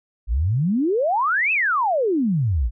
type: exponential two-way sweep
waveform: sine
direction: up then down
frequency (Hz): 49.84 to 2680 to 49.84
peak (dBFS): -17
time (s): 0.27-2.71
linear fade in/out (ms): 50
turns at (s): 1.52
effects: none